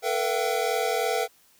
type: tone cluster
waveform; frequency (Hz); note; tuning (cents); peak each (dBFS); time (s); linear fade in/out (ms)
square; 445.5 / 488.5 / 677 / 767; A4 / B4 / E5 / G5; +22 / -19 / +46 / -38; -30; 0.02-1.28; 50
effects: white hiss -60 dBFS RMS until 1.59 s